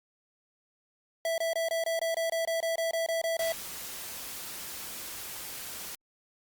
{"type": "tone bursts", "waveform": "square", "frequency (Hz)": 659.3, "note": "E5", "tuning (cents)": 0, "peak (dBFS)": -28, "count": 15, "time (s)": [1.25, 3.522], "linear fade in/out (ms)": 2, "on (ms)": 130, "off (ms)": 23}
{"type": "noise", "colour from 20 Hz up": "white", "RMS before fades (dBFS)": -40, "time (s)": [3.39, 5.95], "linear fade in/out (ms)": 2}
{"effects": ["Opus 48 kbps"]}